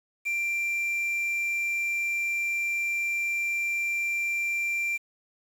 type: tone with quantisation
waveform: triangle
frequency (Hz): 2364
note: D7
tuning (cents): +11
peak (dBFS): -24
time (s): 0.25-4.98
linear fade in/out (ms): 20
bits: 8
effects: none